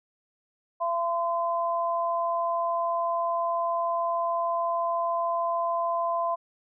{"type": "tone pair together", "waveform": "sine", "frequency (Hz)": [678.4, 1025], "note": ["E5", "C6"], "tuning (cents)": [50, -36], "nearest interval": "perfect fifth", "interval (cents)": 714, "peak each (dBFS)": -27, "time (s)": [0.8, 6.36], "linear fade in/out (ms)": 20, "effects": []}